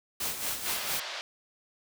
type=noise with tremolo; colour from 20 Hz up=white; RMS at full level=-31 dBFS; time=0.2-1 s; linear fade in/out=5 ms; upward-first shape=sine; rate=4.4 Hz; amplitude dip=60%
type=band-pass noise; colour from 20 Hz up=white; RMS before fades=-38 dBFS; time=0.66-1.21 s; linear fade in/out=0 ms; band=520 to 4800 Hz; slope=24 dB/octave
effects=none